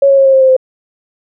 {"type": "tone with pitch steps", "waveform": "sine", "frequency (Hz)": [554.4, 548.3, 542.4, 536.4, 530.6, 524.8, 519.1], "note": ["C#5", "C#5", "C#5", "C5", "C5", "C5", "C5"], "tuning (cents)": [0, -19, -38, 43, 24, 5, -14], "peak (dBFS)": -4, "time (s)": [0.02, 0.566], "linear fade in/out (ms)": 5, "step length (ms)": 78, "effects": []}